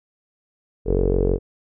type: tone with low-pass filter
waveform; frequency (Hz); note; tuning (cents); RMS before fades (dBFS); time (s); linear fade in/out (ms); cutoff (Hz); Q
sawtooth; 46.25; F#1; 0; -19; 0.85-1.39; 50; 440; 8.7
effects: none